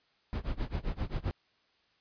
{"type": "noise with tremolo", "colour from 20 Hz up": "brown", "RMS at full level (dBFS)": -31, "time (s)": [0.33, 1.31], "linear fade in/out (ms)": 0, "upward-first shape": "sine", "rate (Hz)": 7.6, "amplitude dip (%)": 95, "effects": ["white hiss -70 dBFS RMS until 2 s", "resampled to 11025 Hz"]}